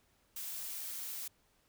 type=noise; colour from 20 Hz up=blue; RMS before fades=-42 dBFS; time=0.36-1.28 s; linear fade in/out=5 ms; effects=pink hiss -72 dBFS RMS until 1.68 s